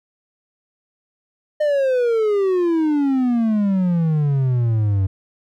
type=exponential sweep; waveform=triangle; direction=down; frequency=611 to 93.7 Hz; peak=-13 dBFS; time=1.6-5.07 s; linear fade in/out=10 ms; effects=none